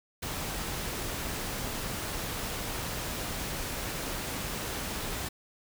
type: noise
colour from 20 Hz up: pink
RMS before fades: -35 dBFS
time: 0.22-5.29 s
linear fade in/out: 10 ms
effects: none